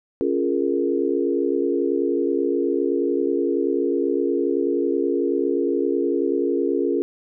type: chord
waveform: sine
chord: Bb minor seventh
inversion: first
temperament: equal with one note detuned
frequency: 277.2 / 347.4 / 415.3 / 466.2 Hz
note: Db4 / F4 / Ab4 / Bb4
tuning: 0 / -9 / 0 / 0 cents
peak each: -24 / -23 / -24 / -26 dBFS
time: 0.21-7.02 s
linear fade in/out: 0 ms
effects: none